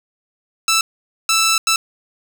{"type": "tone bursts at uneven times", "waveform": "10% pulse", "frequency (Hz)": 1322, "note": "E6", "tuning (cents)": 5, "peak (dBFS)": -5, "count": 3, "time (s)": [[0.68, 0.81], [1.29, 1.58], [1.67, 1.76]], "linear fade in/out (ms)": 2, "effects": []}